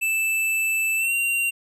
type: tone with pitch glide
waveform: square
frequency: 2640 to 2760 Hz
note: E7 to F7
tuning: +2 to -21 cents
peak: -21 dBFS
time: 0.01-1.51 s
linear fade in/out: 20 ms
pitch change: +77 cents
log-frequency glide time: 0.97-1.13 s
effects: none